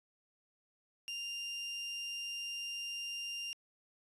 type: tone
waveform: 30% pulse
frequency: 2794 Hz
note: F7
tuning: in tune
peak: -36 dBFS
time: 1.08-3.53 s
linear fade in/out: 0 ms
effects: resampled to 24000 Hz